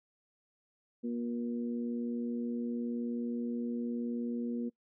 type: harmonic tone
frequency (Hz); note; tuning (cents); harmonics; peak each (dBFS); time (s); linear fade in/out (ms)
119.1; A#2; +38; 2 / 3 / 4; -33 / -43 / -44; 1.03-4.7; 20
effects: noise-tail reverb RT60 0.1 s tail -23 dB re dry